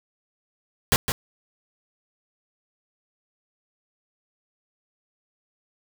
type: noise with echo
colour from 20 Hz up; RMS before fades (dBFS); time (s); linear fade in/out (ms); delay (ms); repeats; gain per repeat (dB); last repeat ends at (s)
pink; -18; 0.92-0.96; 0; 160; 1; -7; 1.12
effects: none